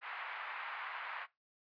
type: band-pass noise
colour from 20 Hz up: pink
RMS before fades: -44 dBFS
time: 0.01-1.27 s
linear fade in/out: 50 ms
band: 920 to 2400 Hz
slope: 24 dB/octave
effects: noise-tail reverb RT60 0.2 s tail -18 dB re dry + resampled to 11025 Hz